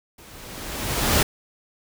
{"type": "noise with level ramp", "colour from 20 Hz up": "pink", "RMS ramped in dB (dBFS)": [-47, -17], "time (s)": [0.18, 1.23], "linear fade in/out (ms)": 5, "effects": []}